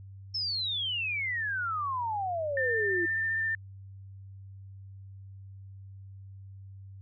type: exponential sweep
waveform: sine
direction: down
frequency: 5360 to 331.8 Hz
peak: -29 dBFS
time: 0.34-3.06 s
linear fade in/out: 10 ms
type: tone with vibrato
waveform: sine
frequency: 1792 Hz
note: A6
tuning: 31 cents sharp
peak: -27 dBFS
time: 2.57-3.55 s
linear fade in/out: 2 ms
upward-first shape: sine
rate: 15 Hz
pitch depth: 13 cents each way
effects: added 97 Hz sine -44 dBFS peak until 7.01 s